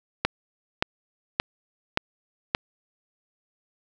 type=click train; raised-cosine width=0.3 ms; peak=-4 dBFS; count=5; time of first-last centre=0.25-2.549 s; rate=1.74 Hz; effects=none